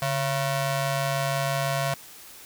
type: ring-modulated tone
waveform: sawtooth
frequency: 410 Hz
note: G#4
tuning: 22 cents flat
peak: -17 dBFS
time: 0.02-1.94 s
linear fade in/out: 2 ms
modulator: 268 Hz
effects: white hiss -46 dBFS RMS until 2.45 s